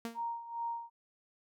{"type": "tone with exponential decay", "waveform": "sawtooth", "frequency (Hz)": 230.9, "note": "A#3", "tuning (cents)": -16, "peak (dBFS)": -31, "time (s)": [0.05, 0.25], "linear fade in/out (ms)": 0, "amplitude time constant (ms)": 43}
{"type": "tone with tremolo", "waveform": "sine", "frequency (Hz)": 932.3, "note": "A#5", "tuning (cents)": 0, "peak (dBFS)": -33, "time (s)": [0.14, 0.9], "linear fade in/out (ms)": 50, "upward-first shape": "sine", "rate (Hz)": 2.4, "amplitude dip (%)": 75}
{"effects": []}